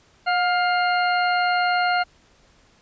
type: harmonic tone with a mistuned harmonic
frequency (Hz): 704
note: F5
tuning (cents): +14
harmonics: 1 / 2 / 3 / 4 / 6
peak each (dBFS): -20 / -23 / -29 / -32 / -32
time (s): 0.26-2.04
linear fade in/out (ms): 20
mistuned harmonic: 1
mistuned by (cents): +38
effects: pink hiss -57 dBFS RMS until 2.81 s + resampled to 16000 Hz